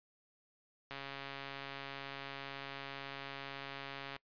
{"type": "click train", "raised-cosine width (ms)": 0.3, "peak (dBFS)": -28, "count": 450, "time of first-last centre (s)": [0.91, 4.164], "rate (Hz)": 138, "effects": ["noise-tail reverb RT60 0.1 s tail -23 dB re dry", "resampled to 11025 Hz"]}